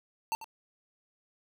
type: tone with echo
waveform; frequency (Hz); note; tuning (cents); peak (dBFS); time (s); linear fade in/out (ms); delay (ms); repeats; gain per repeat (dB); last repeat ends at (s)
square; 897; A5; +33; -29; 0.32-0.35; 0; 93; 1; -13; 0.443
effects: none